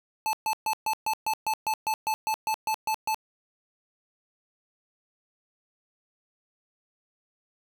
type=tone bursts; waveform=square; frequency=872 Hz; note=A5; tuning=16 cents flat; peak=-25 dBFS; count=15; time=0.26-3.145 s; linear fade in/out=0 ms; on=71 ms; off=130 ms; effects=none